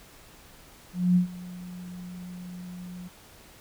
sine tone with ADSR envelope, 179.4 Hz, F3, 47 cents sharp, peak -16 dBFS, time 0.93-3.09 s, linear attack 230 ms, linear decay 110 ms, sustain -21 dB, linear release 22 ms, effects pink hiss -52 dBFS RMS until 3.6 s

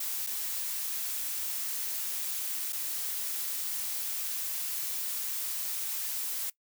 blue noise with dropouts, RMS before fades -34 dBFS, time 0-6.5 s, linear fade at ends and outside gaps 5 ms, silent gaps 0.266-0.27 / 2.725-2.729 s, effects noise-tail reverb RT60 0.1 s tail -20 dB re dry

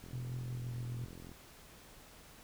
click train, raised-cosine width 3 ms, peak -38 dBFS, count 56, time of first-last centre 0.04-1.316 s, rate 43.1 Hz
sine tone with pitch glide, 124.3 to 120.83 Hz, B2 to B2, +12 to -37 cents, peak -38 dBFS, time 0.13-1.05 s, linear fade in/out 5 ms, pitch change -49 cents, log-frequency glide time 0.44-0.7 s
effects pink hiss -57 dBFS RMS until 2.43 s

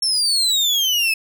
35% pulse exponential sweep, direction down, 5450 to 2571 Hz, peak -14 dBFS, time 0.02-1.14 s, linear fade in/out 5 ms, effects none

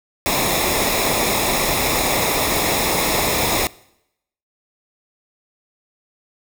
pink noise with comb filter, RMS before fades -19 dBFS, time 0.26-3.67 s, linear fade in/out 0 ms, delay 0.66 ms, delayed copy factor -0.65, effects noise-tail reverb RT60 0.8 s tail -22 dB re dry

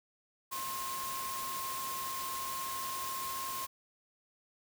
sine tone in noise, 1065 Hz, C6, 30 cents sharp, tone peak -38 dBFS, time 0.51-3.67 s, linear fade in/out 20 ms, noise white, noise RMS -41 dBFS, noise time 0.51-3.67 s, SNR 0 dB, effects none

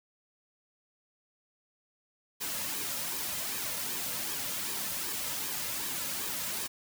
white noise with flanger, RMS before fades -35 dBFS, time 2.4-6.68 s, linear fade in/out 20 ms, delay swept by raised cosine 1.4 to 2.7 ms, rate 2.6 Hz, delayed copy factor -0.55, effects none

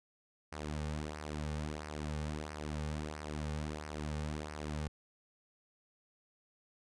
sawtooth tone with flanger, 75.8 Hz, D#2, 45 cents flat, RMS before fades -40 dBFS, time 0.52-4.88 s, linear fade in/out 5 ms, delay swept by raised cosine 0.27 to 3.07 ms, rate 1.5 Hz, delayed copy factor -0.65, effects resampled to 22050 Hz

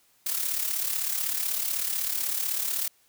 blue noise with amplitude modulation, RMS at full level -26 dBFS, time 0.26-2.88 s, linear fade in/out 5 ms, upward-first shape sine, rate 36 Hz, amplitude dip 60%, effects white hiss -64 dBFS RMS until 3.08 s

